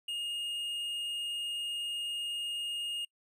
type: tone with tanh clipping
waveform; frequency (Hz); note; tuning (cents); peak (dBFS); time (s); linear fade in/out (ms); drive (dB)
sine; 2846; F7; +32; -35; 0.08-3.05; 5; 7
effects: noise-tail reverb RT60 0.1 s tail -26 dB re dry